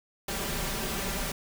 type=noise with comb filter; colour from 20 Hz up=pink; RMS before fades=-32 dBFS; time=0.28-1.32 s; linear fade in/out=5 ms; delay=5.1 ms; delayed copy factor=+0.65; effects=none